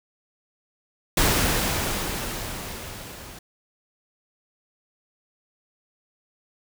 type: noise with level ramp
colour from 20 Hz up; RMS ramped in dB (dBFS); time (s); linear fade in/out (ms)
pink; -19 to -42; 1.17-3.39; 5
effects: none